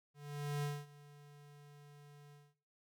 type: tone with ADSR envelope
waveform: square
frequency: 145.4 Hz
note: D3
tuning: 17 cents flat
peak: -35 dBFS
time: 0.14-2.55 s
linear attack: 490 ms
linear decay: 230 ms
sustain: -21 dB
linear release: 220 ms
effects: noise-tail reverb RT60 0.5 s tail -19 dB re dry